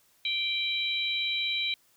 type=harmonic tone; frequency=783 Hz; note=G5; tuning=2 cents flat; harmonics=3 / 4 / 5; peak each=-31 / -34 / -30 dBFS; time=0.25-1.74 s; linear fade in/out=2 ms; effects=white hiss -65 dBFS RMS until 1.96 s